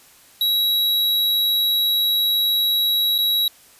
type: tone with dropouts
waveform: square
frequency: 3873 Hz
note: B7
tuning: 35 cents flat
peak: -17 dBFS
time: 0.41-3.48 s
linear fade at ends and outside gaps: 2 ms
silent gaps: 3.181-3.186 s
effects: white hiss -50 dBFS RMS until 3.79 s + resampled to 32000 Hz